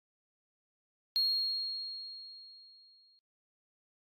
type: tone with exponential decay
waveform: sine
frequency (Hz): 4271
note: C8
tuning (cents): +35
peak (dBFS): -24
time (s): 1.16-3.19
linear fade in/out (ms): 0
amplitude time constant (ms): 440
effects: tanh soft clip ceiling -24 dBFS + AAC 64 kbps